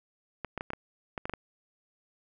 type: clicks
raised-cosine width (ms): 0.5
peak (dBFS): -19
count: 9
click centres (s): 0.447 / 0.577 / 0.609 / 0.704 / 0.734 / 1.178 / 1.255 / 1.296 / 1.337
effects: none